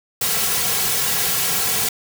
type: noise with comb filter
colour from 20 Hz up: white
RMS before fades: -20 dBFS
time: 0.21-1.89 s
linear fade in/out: 5 ms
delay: 3.3 ms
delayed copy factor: -0.9
effects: none